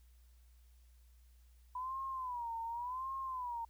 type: tone with vibrato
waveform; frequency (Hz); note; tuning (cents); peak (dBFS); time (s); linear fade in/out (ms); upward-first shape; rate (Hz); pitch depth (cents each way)
sine; 989; B5; +2; -38; 1.75-3.65; 5; sine; 0.89; 140
effects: added 60 Hz sine -60 dBFS peak until 3.69 s + white hiss -75 dBFS RMS until 3.69 s